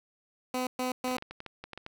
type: tone bursts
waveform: 15% pulse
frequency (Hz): 253.6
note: B3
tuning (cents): +46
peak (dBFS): -23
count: 3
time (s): 0.54-1.17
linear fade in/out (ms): 2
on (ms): 130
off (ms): 120
type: clicks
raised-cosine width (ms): 0.3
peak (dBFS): -25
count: 11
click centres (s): 1.08 / 1.113 / 1.183 / 1.224 / 1.31 / 1.404 / 1.463 / 1.64 / 1.733 / 1.776 / 1.864
effects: none